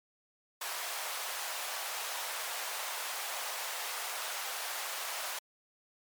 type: high-pass noise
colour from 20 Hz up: pink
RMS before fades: -38 dBFS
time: 0.61-5.39 s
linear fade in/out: 5 ms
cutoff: 650 Hz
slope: 24 dB/octave
effects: MP3 96 kbps